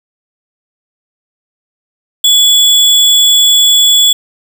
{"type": "tone with sample-and-hold", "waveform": "sine", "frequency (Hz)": 3400, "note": "G#7", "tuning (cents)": 40, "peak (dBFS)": -4, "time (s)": [2.24, 4.13], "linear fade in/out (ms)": 5, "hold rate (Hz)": 11025, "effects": []}